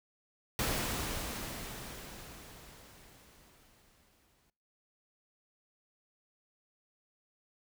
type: noise with exponential decay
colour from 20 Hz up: pink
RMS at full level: -32 dBFS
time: 0.59-4.5 s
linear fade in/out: 1 ms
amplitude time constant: 850 ms
effects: noise-tail reverb RT60 0.5 s tail -23 dB re dry